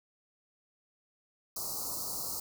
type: band-stop noise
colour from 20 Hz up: white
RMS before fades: -37 dBFS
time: 1.56-2.4 s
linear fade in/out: 5 ms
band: 1300 to 4200 Hz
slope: 96 dB/octave
effects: none